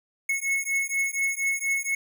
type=beating tone pair; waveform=square; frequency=2188 / 2192.2 Hz; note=C#7 / C#7; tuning=-23 / -20 cents; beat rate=4.2 Hz; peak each=-28 dBFS; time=0.29-1.95 s; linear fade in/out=5 ms; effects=none